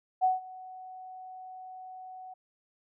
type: tone with ADSR envelope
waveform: sine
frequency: 745 Hz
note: F#5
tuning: 12 cents sharp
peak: -20 dBFS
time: 0.21-2.34 s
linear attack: 31 ms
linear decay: 160 ms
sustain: -22 dB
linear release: 9 ms
effects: none